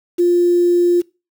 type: tone with quantisation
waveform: sine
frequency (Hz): 350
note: F4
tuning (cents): +4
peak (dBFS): -10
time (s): 0.18-1.02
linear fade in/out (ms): 20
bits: 6
effects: noise-tail reverb RT60 0.3 s tail -23 dB re dry